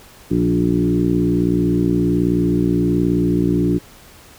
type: harmonic tone with a mistuned harmonic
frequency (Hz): 58.9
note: A#1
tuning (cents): +19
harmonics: 1 / 2 / 3 / 4 / 5 / 6 / 7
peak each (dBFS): -28 / -23 / -19 / -28 / -18 / -21 / -29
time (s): 0.3-3.79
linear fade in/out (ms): 20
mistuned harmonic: 5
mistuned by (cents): -15
effects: pink hiss -44 dBFS RMS until 4.38 s